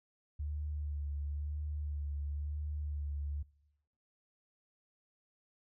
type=tone with vibrato; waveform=sine; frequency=73.42 Hz; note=D2; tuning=in tune; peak=-35 dBFS; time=0.39-3.43 s; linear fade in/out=10 ms; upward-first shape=sine; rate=0.98 Hz; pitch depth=31 cents each way; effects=noise-tail reverb RT60 1.0 s tail -24 dB re dry